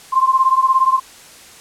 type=beating tone pair; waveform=sine; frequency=1046.5 / 1063.5 Hz; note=C6 / C6; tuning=0 / +28 cents; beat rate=17 Hz; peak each=-13 / -15 dBFS; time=0.12-1 s; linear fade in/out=20 ms; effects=white hiss -41 dBFS RMS until 1.6 s + low-pass 10000 Hz 12 dB/octave